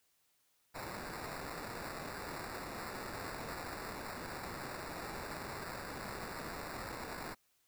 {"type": "noise with sample-and-hold", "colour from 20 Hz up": "white", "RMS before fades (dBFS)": -44, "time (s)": [0.74, 7.35], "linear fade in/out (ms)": 20, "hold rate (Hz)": 3150, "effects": ["white hiss -75 dBFS RMS until 7.67 s"]}